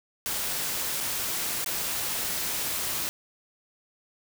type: noise with dropouts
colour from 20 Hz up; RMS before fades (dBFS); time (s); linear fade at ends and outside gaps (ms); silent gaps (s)
white; -30; 0.26-3.09; 0; 1.003-1.007 / 1.645-1.661
effects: none